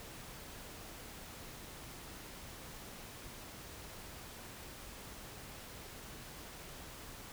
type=silence; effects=pink hiss -50 dBFS RMS until 7.32 s